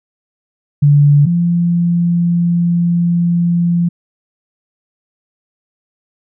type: tone pair in turn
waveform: sine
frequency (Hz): 144.8 / 172.2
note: D3 / F3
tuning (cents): -24 / -24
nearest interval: minor third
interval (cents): 300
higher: second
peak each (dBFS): -5 / -10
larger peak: first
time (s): 0.82-1.26 / 1.26-3.89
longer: second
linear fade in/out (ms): 10
effects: none